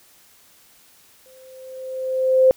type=tone with exponential growth; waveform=sine; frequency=520 Hz; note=C5; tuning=11 cents flat; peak=-8 dBFS; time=1.26-2.51 s; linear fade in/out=0 ms; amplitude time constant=270 ms; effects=white hiss -53 dBFS RMS until 2.56 s